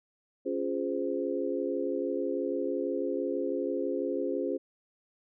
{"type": "chord", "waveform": "sine", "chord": "Db major seventh", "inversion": "none", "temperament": "equal with one note detuned", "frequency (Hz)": [277.2, 349.2, 415.3, 517.8], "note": ["Db4", "F4", "Ab4", "C5"], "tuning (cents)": [0, 0, 0, -18], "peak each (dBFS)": -34, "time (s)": [0.45, 4.58], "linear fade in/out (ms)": 20, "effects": []}